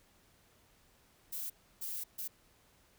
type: noise bursts at uneven times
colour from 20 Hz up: violet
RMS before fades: -40 dBFS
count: 3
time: 1.32-1.5 / 1.81-2.04 / 2.18-2.28 s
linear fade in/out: 10 ms
effects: pink hiss -67 dBFS RMS until 2.98 s